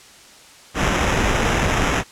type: noise with sample-and-hold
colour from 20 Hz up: pink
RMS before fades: -19 dBFS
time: 0.74-2.04 s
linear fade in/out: 50 ms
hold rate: 4410 Hz
effects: white hiss -45 dBFS RMS until 2.11 s + low-pass 8000 Hz 12 dB/octave